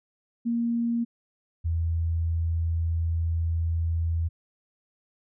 sine tone pair in turn, 234.2 / 82.8 Hz, A#3 / E2, +8 / +8 cents, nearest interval octave + tritone, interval 1800 cents, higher first, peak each -23 dBFS, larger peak neither, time 0.45-1.05 / 1.64-4.29 s, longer second, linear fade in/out 20 ms, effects none

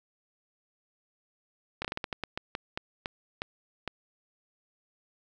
slowing click train, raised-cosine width 0.3 ms, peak -16 dBFS, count 14, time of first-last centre 1.82-3.877 s, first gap 26 ms, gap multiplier 1.27, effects none

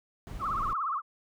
brown noise, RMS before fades -39 dBFS, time 0.27-0.73 s, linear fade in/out 0 ms
sine tone with vibrato, 1200 Hz, D6, 37 cents sharp, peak -28 dBFS, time 0.39-1.02 s, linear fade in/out 50 ms, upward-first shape triangle, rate 17 Hz, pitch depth 230 cents each way
effects none

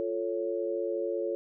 sine chord, F augmented, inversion none, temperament equal, 349.2 / 440 / 554.4 Hz, F4 / A4 / C#5, 0 / 0 / 0 cents, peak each -33 dBFS, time 0-1.35 s, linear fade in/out 0 ms, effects none

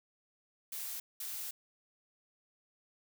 blue noise bursts at uneven times, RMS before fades -41 dBFS, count 2, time 0.72-1 / 1.2-1.51 s, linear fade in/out 5 ms, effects none

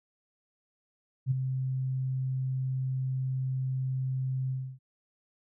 sine tone with ADSR envelope, 130.81 Hz, C3, in tune, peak -21 dBFS, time 1.26-4.79 s, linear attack 51 ms, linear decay 13 ms, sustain -7 dB, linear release 290 ms, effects none

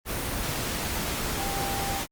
sine tone in noise, 790 Hz, G5, 13 cents sharp, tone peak -32 dBFS, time 1.36-2.03 s, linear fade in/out 50 ms, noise pink, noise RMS -30 dBFS, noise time 0.05-2.07 s, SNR -5 dB, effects Opus 32 kbps

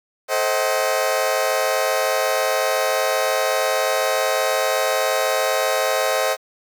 sawtooth chord, A diminished seventh, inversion none, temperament just, 440 / 528 / 633.6 / 760.3 Hz, A4 / C5 / Eb5 / Gb5, 0 / +16 / +31 / +47 cents, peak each -24 / -18 / -18 / -22 dBFS, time 0.28-6.37 s, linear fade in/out 50 ms, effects 8-bit

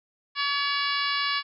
harmonic tone with a mistuned harmonic, 568 Hz, C#5, 42 cents sharp, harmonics 2 / 3 / 4 / 5 / 6 / 7 / 8 / 9, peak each -29 / -31 / -32 / -33 / -34 / -34 / -35 / -36 dBFS, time 0.35-1.43 s, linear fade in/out 50 ms, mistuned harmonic 7, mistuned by +20 cents, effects none

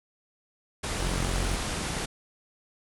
pink low-pass noise, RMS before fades -32 dBFS, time 0.83-2.06 s, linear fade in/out 10 ms, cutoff 11000 Hz, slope 96 dB/octave
sawtooth tone, 44.91 Hz, F1, 49 cents sharp, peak -24 dBFS, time 0.97-1.57 s, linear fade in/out 20 ms
effects none

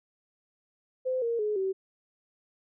sine tone with pitch steps, 514 / 465.9 / 422.3 / 382.8 Hz, C5 / A#4 / G#4 / G4, -31 / -1 / +29 / -41 cents, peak -26 dBFS, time 1.05-1.73 s, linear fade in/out 20 ms, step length 170 ms, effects none

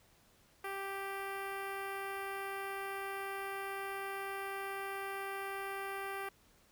10% pulse tone with notch filter, 392 Hz, G4, in tune, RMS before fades -41 dBFS, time 0.64-6.29 s, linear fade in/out 5 ms, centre 6100 Hz, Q 0.72, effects pink hiss -67 dBFS RMS until 6.71 s

